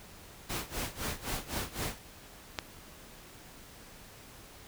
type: noise with tremolo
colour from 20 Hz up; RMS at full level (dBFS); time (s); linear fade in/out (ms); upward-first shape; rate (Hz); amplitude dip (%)
pink; -34; 0.49-1.99; 10; sine; 3.9; 90
type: click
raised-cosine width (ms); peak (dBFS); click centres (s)
0.2; -14; 2.588
effects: pink hiss -52 dBFS RMS until 4.67 s